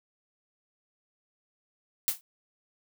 blue noise with exponential decay, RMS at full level -22 dBFS, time 2.08-2.21 s, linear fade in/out 0 ms, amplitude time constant 27 ms, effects none

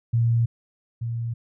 sine tone pair in turn, 116.54 / 116.54 Hz, A#2 / A#2, 0 / 0 cents, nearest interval unison, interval 0 cents, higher neither, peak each -17 / -25 dBFS, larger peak first, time 0.13-0.46 / 1.01-1.34 s, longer neither, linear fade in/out 10 ms, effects none

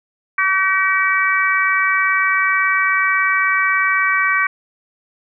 harmonic tone, 381.8 Hz, G4, 46 cents flat, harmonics 3 / 4 / 5 / 6, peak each -19 / -19 / -19 / -19 dBFS, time 0.38-4.47 s, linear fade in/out 5 ms, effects none

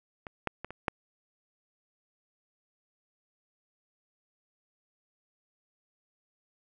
clicks, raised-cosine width 0.5 ms, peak -25 / -14 / -22 / -26 / -12 dBFS, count 5, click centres 0.268 / 0.473 / 0.646 / 0.706 / 0.882 s, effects none

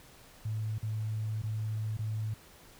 sine tone with dropouts, 108.7 Hz, A2, 21 cents flat, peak -31 dBFS, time 0.45-2.34 s, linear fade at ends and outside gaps 5 ms, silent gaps 0.783-0.828 / 1.419-1.435 / 1.97-1.99 s, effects pink hiss -56 dBFS RMS until 2.79 s

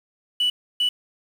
sine tone bursts at uneven times, 2960 Hz, F#7, in tune, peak -16 dBFS, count 2, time 0.4-0.5 / 0.8-0.89 s, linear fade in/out 5 ms, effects tanh soft clip ceiling -16 dBFS + 7-bit

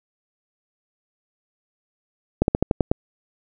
slowing click train, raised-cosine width 2 ms, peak -3 dBFS, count 7, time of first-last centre 2.42-2.915 s, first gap 61 ms, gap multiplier 1.12, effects none

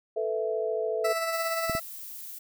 sine chord, A suspended second, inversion none, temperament equal, 440 / 493.9 / 659.3 Hz, A4 / B4 / E5, 0 / 0 / 0 cents, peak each -29 / -33 / -31 dBFS, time 0.16-1.13 s, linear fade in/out 10 ms
20% pulse tone with tremolo, 659.3 Hz, E5, in tune, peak -21 dBFS, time 1.04-1.8 s, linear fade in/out 10 ms, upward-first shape sine, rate 17 Hz, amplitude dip 35%
violet noise, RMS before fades -41 dBFS, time 1.32-2.39 s, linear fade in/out 10 ms
clicks, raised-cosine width 3 ms, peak -21 dBFS, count 2, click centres 1.697 / 1.751 s
effects none

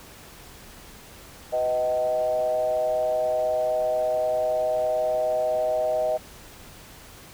sine tone with frequency modulation, 627 Hz, D#5, 13 cents sharp, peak -21 dBFS, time 1.52-6.18 s, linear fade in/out 20 ms, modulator 130 Hz, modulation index 0.71, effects pink hiss -46 dBFS RMS until 7.33 s

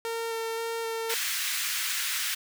sawtooth tone with vibrato, 455.6 Hz, A#4, 40 cents flat, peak -26 dBFS, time 0.05-1.14 s, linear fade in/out 0 ms, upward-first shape square, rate 1.9 Hz, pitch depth 10 cents each way
pink high-pass noise, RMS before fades -30 dBFS, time 1.09-2.35 s, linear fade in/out 10 ms, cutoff 1600 Hz, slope 24 dB/octave
effects none

